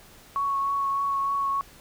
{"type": "tone with vibrato", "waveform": "sine", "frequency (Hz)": 1108.7, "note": "C#6", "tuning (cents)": 0, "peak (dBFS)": -23, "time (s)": [0.36, 1.61], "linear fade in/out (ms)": 0, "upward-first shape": "triangle", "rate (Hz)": 3.3, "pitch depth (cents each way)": 15, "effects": ["pink hiss -51 dBFS RMS until 1.8 s"]}